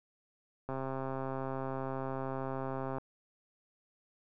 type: click train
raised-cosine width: 1 ms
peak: -24 dBFS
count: 306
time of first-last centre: 0.69-2.983 s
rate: 133 Hz
effects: none